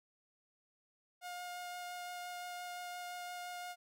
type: tone with vibrato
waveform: sawtooth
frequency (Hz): 713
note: F5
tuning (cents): +36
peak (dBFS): -39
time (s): 1.21-3.76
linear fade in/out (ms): 50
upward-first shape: triangle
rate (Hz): 5.8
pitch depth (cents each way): 10
effects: none